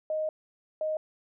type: tone bursts at uneven times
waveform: sine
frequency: 622.3 Hz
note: D#5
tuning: in tune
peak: -27 dBFS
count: 2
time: 0.1-0.29 / 0.81-0.97 s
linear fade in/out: 2 ms
effects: none